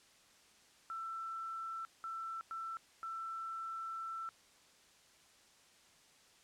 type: tone bursts at uneven times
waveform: sine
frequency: 1335 Hz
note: E6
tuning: 22 cents sharp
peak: -40 dBFS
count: 4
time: 0.9-1.85 / 2.04-2.41 / 2.51-2.77 / 3.03-4.29 s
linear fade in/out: 0 ms
effects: white hiss -65 dBFS RMS until 6.43 s + low-pass 8000 Hz 12 dB/octave